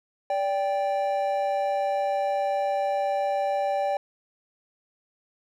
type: tone pair together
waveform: triangle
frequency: 580 / 787.1 Hz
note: D5 / G5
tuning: -22 / +7 cents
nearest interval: perfect fourth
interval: 529 cents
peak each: -24 dBFS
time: 0.3-3.97 s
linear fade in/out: 2 ms
effects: none